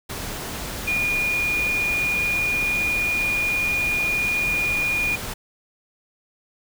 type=tone in noise; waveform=sine; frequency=2437 Hz; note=D#7; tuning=37 cents flat; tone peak=-20 dBFS; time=0.87-5.16 s; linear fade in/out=10 ms; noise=pink; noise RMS=-31 dBFS; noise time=0.09-5.34 s; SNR=+8 dB; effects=none